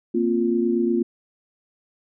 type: chord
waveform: sine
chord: Bb suspended second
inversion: none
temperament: equal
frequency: 233.1 / 261.6 / 349.2 Hz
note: Bb3 / C4 / F4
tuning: 0 / 0 / 0 cents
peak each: -22 / -26 / -21 dBFS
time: 0.14-1.03 s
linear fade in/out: 10 ms
effects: none